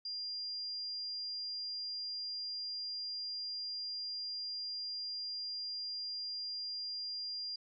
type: tone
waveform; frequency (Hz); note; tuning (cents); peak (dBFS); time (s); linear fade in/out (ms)
sine; 4800; D8; +37; -38; 0.05-7.56; 5
effects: none